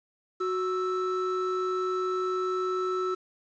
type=tone pair together; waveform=triangle; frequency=369.3 / 1318.5 Hz; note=F#4 / E6; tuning=-3 / 0 cents; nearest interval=octave + minor seventh; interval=2203 cents; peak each=-26 / -29 dBFS; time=0.4-3.15 s; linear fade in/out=10 ms; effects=resampled to 16000 Hz + 9-bit